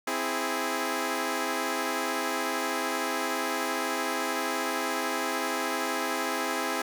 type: chord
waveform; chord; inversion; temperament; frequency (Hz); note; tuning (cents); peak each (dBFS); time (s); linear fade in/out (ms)
10% pulse; C augmented; none; equal; 261.6 / 329.6 / 415.3; C4 / E4 / G#4; 0 / 0 / 0; -24; 0.07-6.82; 5
effects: none